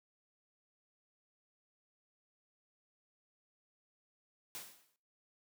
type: noise with exponential decay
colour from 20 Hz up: white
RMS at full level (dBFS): -43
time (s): 4.55-4.96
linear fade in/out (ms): 0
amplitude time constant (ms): 89
effects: noise-tail reverb RT60 0.4 s tail -18 dB re dry + high-pass 150 Hz 12 dB/octave